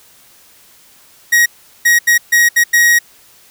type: tone bursts at uneven times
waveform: 45% pulse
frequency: 1890 Hz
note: A#6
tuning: 23 cents sharp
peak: -7 dBFS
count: 6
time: 1.32-1.46 / 1.85-1.99 / 2.07-2.18 / 2.32-2.49 / 2.56-2.64 / 2.73-2.99 s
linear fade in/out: 10 ms
effects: white hiss -46 dBFS RMS until 3.5 s